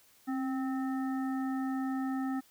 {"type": "harmonic tone with a mistuned harmonic", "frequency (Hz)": 260, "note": "C4", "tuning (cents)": -11, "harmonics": [1, 3, 5, 7], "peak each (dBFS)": [-31, -41, -45, -48], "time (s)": [0.27, 2.41], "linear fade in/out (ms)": 20, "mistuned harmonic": 1, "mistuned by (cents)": 39, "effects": ["white hiss -63 dBFS RMS until 2.5 s"]}